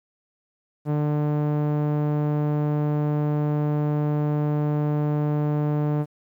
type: tone with low-pass filter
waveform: sawtooth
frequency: 148.8 Hz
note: D3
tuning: 23 cents sharp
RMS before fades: -23 dBFS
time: 0.85-6.06 s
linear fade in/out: 50 ms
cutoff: 830 Hz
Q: 0.62
effects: 10-bit